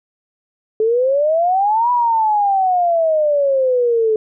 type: exponential two-way sweep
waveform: sine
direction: up then down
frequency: 429.5 to 987 to 429.5 Hz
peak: -12 dBFS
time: 0.8-4.16 s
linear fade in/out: 2 ms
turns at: 1.91 s
effects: none